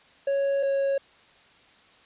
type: tone pair in turn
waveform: triangle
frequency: 554.4 / 550.3 Hz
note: C#5 / C#5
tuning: 0 / -13 cents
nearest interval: unison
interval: 13 cents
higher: first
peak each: -20 dBFS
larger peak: neither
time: 0.27-0.63 / 0.63-0.98 s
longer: first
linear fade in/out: 5 ms
effects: white hiss -56 dBFS RMS until 2.05 s + resampled to 8000 Hz